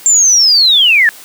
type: linear sweep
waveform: sine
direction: down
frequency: 7390 to 1686 Hz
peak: -5 dBFS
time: 0.06-1.09 s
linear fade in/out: 0 ms
effects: white hiss -35 dBFS RMS until 1.24 s + high-pass 200 Hz 12 dB/octave